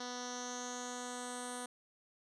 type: tone with low-pass filter sweep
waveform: 10% pulse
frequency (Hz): 246.9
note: B3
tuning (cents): 0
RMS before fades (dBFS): -43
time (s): 0-1.66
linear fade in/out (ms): 5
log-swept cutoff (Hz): 5200 to 9200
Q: 5.4
effects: none